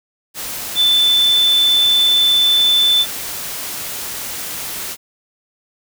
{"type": "tone in noise", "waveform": "sine", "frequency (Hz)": 3520, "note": "A7", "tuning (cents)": 0, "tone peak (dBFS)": -10, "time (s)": [0.75, 3.06], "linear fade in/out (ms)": 50, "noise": "white", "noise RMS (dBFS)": -26, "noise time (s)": [0.34, 4.97], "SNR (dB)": 13, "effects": []}